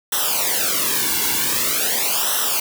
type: noise with flanger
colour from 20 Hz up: white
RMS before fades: -20 dBFS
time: 0.12-2.6 s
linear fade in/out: 5 ms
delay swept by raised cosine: 0.43 to 1.63 ms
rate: 0.45 Hz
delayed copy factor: -0.9
effects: none